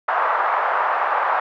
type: band-pass noise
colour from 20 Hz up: white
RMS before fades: -20 dBFS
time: 0.08-1.4 s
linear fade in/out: 5 ms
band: 680 to 1300 Hz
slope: 24 dB/octave
effects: none